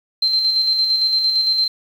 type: tone with tremolo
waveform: sine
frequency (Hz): 4123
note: C8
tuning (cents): -26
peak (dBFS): -13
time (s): 0.22-1.68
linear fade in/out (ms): 5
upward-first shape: square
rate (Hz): 8.8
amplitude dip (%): 35
effects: 7-bit